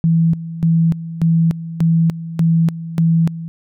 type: tone with tremolo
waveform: sine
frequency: 164.81 Hz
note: E3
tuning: in tune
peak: -10 dBFS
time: 0.04-3.48 s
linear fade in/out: 0 ms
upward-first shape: square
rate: 1.7 Hz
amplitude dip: 80%
effects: none